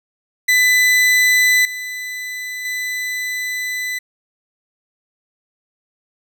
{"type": "tone with level steps", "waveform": "40% pulse", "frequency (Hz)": 2000, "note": "B6", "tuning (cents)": 21, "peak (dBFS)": [-10, -24, -20], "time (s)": [0.48, 3.99], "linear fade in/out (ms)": 10, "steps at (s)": [1.65, 2.65], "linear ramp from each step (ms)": 2, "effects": []}